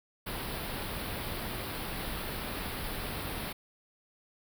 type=band-stop noise; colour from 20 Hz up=pink; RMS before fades=-37 dBFS; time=0.26-3.53 s; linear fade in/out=10 ms; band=4800 to 9600 Hz; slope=48 dB/octave; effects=none

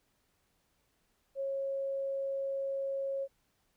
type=tone; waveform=sine; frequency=546 Hz; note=C#5; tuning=26 cents flat; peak=-32 dBFS; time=1.35-3.28 s; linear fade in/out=50 ms; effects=pink hiss -75 dBFS RMS until 3.76 s

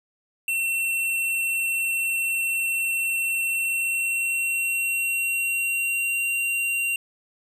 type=tone with pitch glide; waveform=square; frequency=2708 to 2759 Hz; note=E7 to F7; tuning=+46 to -22 cents; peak=-23 dBFS; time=0.48-6.96 s; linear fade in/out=2 ms; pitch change=+32 cents; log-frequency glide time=3.5-6.28 s; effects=10-bit

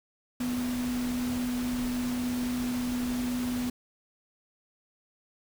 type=tone in noise; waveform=sine; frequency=246.9 Hz; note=B3; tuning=in tune; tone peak=-28 dBFS; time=0.4-3.7 s; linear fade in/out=5 ms; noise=pink; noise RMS=-39 dBFS; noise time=0.4-3.7 s; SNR=+8 dB; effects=none

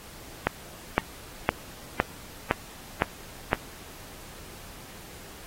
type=click train; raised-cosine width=0.5 ms; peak=-5 dBFS; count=7; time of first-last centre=0.47-3.531 s; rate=1.96 Hz; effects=pink hiss -46 dBFS RMS until 5.46 s + AAC 48 kbps

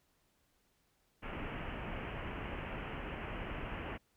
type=low-pass noise; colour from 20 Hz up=pink; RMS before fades=-42 dBFS; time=1.22-3.98 s; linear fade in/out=20 ms; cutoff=3000 Hz; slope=96 dB/octave; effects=pink hiss -75 dBFS RMS until 4.16 s

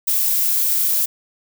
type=noise; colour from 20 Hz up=violet; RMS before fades=-18 dBFS; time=0.07-1.06 s; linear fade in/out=10 ms; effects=none

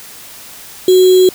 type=tone with sample-and-hold; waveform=sine; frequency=370 Hz; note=F#4; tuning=in tune; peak=-4 dBFS; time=0.88-1.29 s; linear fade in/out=2 ms; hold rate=3675 Hz; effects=white hiss -34 dBFS RMS until 1.34 s

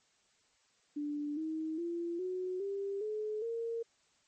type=tone with pitch steps; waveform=sine; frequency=293.7 / 316.6 / 341.3 / 367.9 / 396.6 / 427.5 / 460.9 Hz; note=D4 / D#4 / F4 / F#4 / G4 / A4 / A#4; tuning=0 / +30 / -40 / -10 / +20 / -50 / -20 cents; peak=-34 dBFS; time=0.96-3.83 s; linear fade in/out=10 ms; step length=410 ms; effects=white hiss -71 dBFS RMS until 4.27 s + MP3 32 kbps

